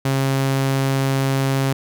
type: tone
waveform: sawtooth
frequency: 135.3 Hz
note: C#3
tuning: 42 cents flat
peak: -13 dBFS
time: 0.05-1.73 s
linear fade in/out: 5 ms
effects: none